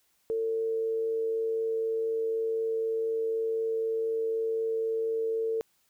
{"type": "tone with amplitude modulation", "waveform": "sine", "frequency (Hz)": 449.5, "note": "A4", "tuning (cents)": 37, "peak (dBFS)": -25, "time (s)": [0.3, 5.61], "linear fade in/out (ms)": 0, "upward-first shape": "sine", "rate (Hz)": 104, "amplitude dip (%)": 30, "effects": ["white hiss -70 dBFS RMS until 5.89 s"]}